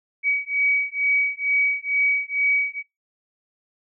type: beating tone pair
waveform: sine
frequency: 2266 / 2268.2 Hz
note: C#7 / C#7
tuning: +37 / +39 cents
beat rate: 2.2 Hz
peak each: -22 dBFS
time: 0.23-2.83 s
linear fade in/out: 50 ms
effects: noise-tail reverb RT60 0.2 s tail -23 dB re dry